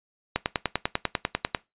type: click train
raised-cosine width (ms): 0.3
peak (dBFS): -7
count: 13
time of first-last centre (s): 0.36-1.548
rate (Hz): 10.1
effects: noise-tail reverb RT60 0.2 s tail -19 dB re dry + resampled to 8000 Hz